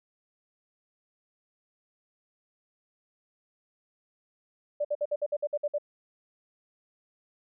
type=tone bursts; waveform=sine; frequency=587.3 Hz; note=D5; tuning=in tune; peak=-25 dBFS; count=10; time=4.8-5.784 s; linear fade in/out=10 ms; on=48 ms; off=56 ms; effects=none